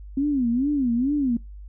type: tone with vibrato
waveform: sine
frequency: 262.1 Hz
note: C4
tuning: 3 cents sharp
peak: -19 dBFS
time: 0.17-1.37 s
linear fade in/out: 5 ms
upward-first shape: sine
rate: 2.3 Hz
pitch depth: 210 cents each way
effects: noise-tail reverb RT60 0.2 s tail -24 dB re dry + added 50 Hz sine -37 dBFS peak until 1.68 s